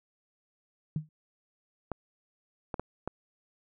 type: tone with exponential decay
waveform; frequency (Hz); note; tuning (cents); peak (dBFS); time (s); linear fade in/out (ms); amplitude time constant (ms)
sine; 154.4; D#3; -13; -25; 0.96-1.09; 2; 27
type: clicks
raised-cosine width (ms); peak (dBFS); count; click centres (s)
1; -19; 4; 1.917 / 2.742 / 2.796 / 3.076
effects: none